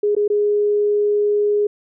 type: tone with dropouts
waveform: sine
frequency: 414.4 Hz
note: G#4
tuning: 4 cents flat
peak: -14 dBFS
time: 0.03-1.67 s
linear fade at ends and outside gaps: 5 ms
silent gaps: 0.151-0.165 / 0.279-0.3 s
effects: none